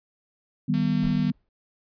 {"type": "chord", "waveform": "sine", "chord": "Eb augmented", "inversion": "none", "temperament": "equal", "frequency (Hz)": [155.56, 196, 246.9], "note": ["Eb3", "G3", "B3"], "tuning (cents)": [0, 0, 0], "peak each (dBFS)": -25, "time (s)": [0.68, 1.32], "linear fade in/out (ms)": 10}
{"type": "click train", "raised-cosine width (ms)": 0.2, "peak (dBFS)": -25, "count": 128, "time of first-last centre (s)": [0.74, 1.299], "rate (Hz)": 227}
{"type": "noise with exponential decay", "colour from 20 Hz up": "brown", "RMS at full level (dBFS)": -34, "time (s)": [1.03, 1.49], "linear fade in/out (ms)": 2, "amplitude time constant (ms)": 100}
{"effects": ["resampled to 11025 Hz"]}